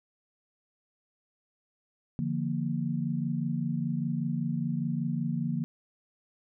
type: chord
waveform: sine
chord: Bb major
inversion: first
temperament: equal with one note detuned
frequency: 146.83 / 171.91 / 233.1 Hz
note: D3 / F3 / Bb3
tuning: 0 / -27 / 0 cents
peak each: -32 dBFS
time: 2.19-5.64 s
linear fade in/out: 0 ms
effects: none